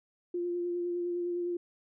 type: tone with vibrato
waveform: sine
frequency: 350 Hz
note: F4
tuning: 4 cents sharp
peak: -30 dBFS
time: 0.34-1.57 s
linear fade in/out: 5 ms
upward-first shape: sine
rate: 9.8 Hz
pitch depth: 17 cents each way
effects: none